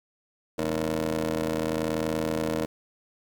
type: ring-modulated tone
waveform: 20% pulse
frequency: 80.8 Hz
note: E2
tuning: 34 cents flat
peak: -18 dBFS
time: 0.58-2.66 s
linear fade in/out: 10 ms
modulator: 388 Hz
effects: 9-bit